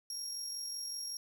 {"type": "tone with amplitude modulation", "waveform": "30% pulse", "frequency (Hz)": 5588, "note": "F8", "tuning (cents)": 0, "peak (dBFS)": -33, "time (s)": [0.1, 1.17], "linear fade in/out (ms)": 2, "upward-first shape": "sine", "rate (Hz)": 45.3, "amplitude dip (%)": 35, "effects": ["12-bit"]}